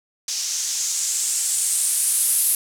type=noise with low-pass filter sweep; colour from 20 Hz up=violet; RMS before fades=-22 dBFS; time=0.28-2.55 s; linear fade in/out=2 ms; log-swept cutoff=5700 to 11000 Hz; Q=2.8; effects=none